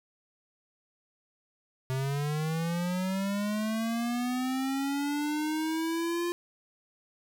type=linear sweep; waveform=square; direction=up; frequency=129.4 to 349.2 Hz; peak=-29 dBFS; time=1.9-6.32 s; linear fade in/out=0 ms; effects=none